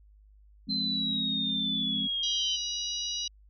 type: chord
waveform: sine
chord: F minor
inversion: none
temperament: just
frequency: 174.61 / 209.5 / 261.9 Hz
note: F3 / Ab3 / C4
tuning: 0 / +15 / +2 cents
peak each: -39 / -35 / -37 dBFS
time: 0.67-2.08 s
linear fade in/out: 20 ms
type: exponential sweep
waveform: sine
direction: down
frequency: 4109 to 3056 Hz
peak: -28 dBFS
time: 0.69-2.57 s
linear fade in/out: 20 ms
type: harmonic tone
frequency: 967 Hz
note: B5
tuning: 37 cents flat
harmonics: 3 / 4 / 5 / 6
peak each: -36 / -35 / -38 / -37 dBFS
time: 2.23-3.28 s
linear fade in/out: 5 ms
effects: added 51 Hz sine -54 dBFS peak until 3.49 s

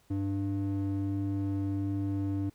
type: ring-modulated tone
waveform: triangle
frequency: 196.7 Hz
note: G3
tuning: 6 cents sharp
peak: -23 dBFS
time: 0.1-2.5 s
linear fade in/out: 10 ms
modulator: 98 Hz
effects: tanh soft clip ceiling -20 dBFS + pink hiss -66 dBFS RMS until 2.54 s

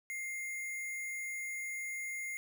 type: tone with sample-and-hold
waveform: sine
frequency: 2107 Hz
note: C7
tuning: 12 cents sharp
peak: -37 dBFS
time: 0.1-2.37 s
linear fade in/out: 0 ms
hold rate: 8820 Hz
effects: none

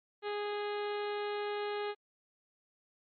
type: harmonic tone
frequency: 413.5 Hz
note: G#4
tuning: 8 cents flat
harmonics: 1 / 2 / 3 / 4 / 5 / 6 / 7 / 8 / 9 / 10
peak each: -35 / -41 / -45 / -47 / -49 / -51 / -52 / -53 / -54 / -55 dBFS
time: 0.22-1.95 s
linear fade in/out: 50 ms
effects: MP3 32 kbps

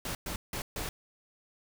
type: noise bursts at uneven times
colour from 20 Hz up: pink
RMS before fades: -36 dBFS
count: 4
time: 0.05-0.15 / 0.26-0.36 / 0.53-0.62 / 0.76-0.89 s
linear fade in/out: 2 ms
effects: none

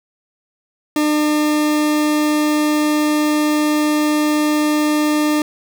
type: tone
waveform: 40% pulse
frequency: 301.3 Hz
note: D4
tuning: 44 cents sharp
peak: -13 dBFS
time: 0.96-5.42 s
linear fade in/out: 2 ms
effects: none

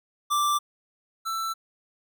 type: tone pair in turn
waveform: square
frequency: 1174.7 / 1331.2 Hz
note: D6 / E6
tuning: 0 / +17 cents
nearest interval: major second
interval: 217 cents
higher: second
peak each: -22 / -28 dBFS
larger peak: first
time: 0.3-0.59 / 1.25-1.54 s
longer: neither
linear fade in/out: 20 ms
effects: none

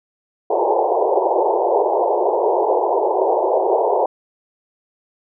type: band-pass noise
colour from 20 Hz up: pink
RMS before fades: -17 dBFS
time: 0.5-4.06 s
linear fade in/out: 5 ms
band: 360 to 950 Hz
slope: 96 dB/octave
effects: none

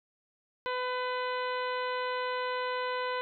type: harmonic tone with a mistuned harmonic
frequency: 502 Hz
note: B4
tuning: 28 cents sharp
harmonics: 1 / 2 / 3 / 4 / 5 / 6 / 7 / 8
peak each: -34 / -34 / -39 / -42 / -46 / -46 / -51 / -47 dBFS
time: 0.66-3.21 s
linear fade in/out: 0 ms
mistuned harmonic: 5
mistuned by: -16 cents
effects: none

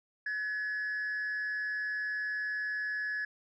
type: tone with frequency modulation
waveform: sine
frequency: 1700 Hz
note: G#6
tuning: 40 cents sharp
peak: -30 dBFS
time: 0.26-3.25 s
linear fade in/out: 5 ms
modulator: 180 Hz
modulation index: 0.33
effects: tanh soft clip ceiling -30 dBFS

